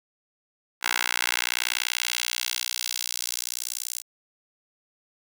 10% pulse tone with high-pass filter sweep, 60.5 Hz, B1, 35 cents flat, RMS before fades -29 dBFS, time 0.81-4.03 s, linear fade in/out 50 ms, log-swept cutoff 1500 to 7300 Hz, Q 1.1, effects none

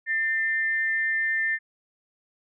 sine tone pair together, 1798 / 2084 Hz, A6 / C7, +37 / -7 cents, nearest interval minor third, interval 256 cents, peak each -23 / -30 dBFS, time 0.06-1.59 s, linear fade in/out 50 ms, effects none

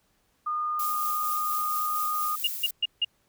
sine tone with pitch glide, 1221 to 1228.8 Hz, D#6 to D#6, -33 to -22 cents, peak -26 dBFS, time 0.46-2.36 s, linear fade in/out 10 ms, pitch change +11 cents, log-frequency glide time 0.69-2.01 s
violet noise with tremolo, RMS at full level -32 dBFS, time 0.79-2.71 s, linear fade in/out 5 ms, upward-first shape triangle, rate 4.3 Hz, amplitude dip 35%
sine tone bursts, 2841 Hz, F7, 29 cents sharp, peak -21 dBFS, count 4, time 2.44-3.048 s, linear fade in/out 5 ms, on 32 ms, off 160 ms
effects pink hiss -69 dBFS RMS until 3.28 s

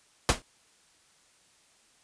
pink noise with exponential decay, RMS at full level -18 dBFS, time 0.29-0.42 s, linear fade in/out 0 ms, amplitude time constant 28 ms, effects white hiss -63 dBFS RMS until 2.03 s + resampled to 22050 Hz

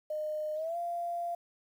sine tone with pitch glide, 612 to 690.9 Hz, D#5 to F5, -29 to -19 cents, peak -32 dBFS, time 0.1-1.35 s, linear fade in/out 5 ms, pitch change +210 cents, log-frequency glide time 0.55-0.77 s, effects 10-bit

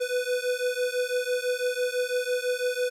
square beating tone pair, 493.9 / 499.9 Hz, B4 / B4, 0 / +21 cents, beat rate 6 Hz, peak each -29 dBFS, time 0-2.9 s, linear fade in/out 20 ms, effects low-pass 12000 Hz 12 dB/octave + 10-bit

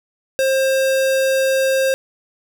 square tone, 532 Hz, C5, 29 cents sharp, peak -15 dBFS, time 0.39-1.94 s, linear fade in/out 0 ms, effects none

